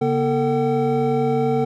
triangle tone cluster, 139.5 / 239.2 / 449.7 / 762 Hz, C#3 / A#3 / A4 / G5, +11 / +45 / +38 / -49 cents, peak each -22 / -21 / -18 / -23 dBFS, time 0.01-1.65 s, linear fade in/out 10 ms, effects none

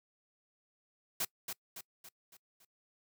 white noise with echo, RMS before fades -34 dBFS, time 1.2-1.25 s, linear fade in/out 5 ms, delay 280 ms, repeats 5, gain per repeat -6 dB, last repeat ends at 2.65 s, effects noise-tail reverb RT60 0.1 s tail -24 dB re dry + high-pass 100 Hz 12 dB/octave

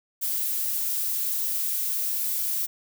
violet noise, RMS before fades -27 dBFS, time 0.21-2.67 s, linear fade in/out 20 ms, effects none

